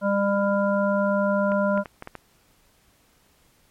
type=harmonic tone; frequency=200 Hz; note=G3; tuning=35 cents sharp; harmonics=1 / 3 / 5 / 7; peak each=-23 / -22 / -29 / -29 dBFS; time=0.01-1.84 s; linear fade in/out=50 ms
type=clicks; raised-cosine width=0.5 ms; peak=-20 dBFS; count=6; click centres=1.519 / 1.776 / 1.858 / 2.024 / 2.074 / 2.153 s
effects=pink hiss -61 dBFS RMS until 3.7 s + MP3 64 kbps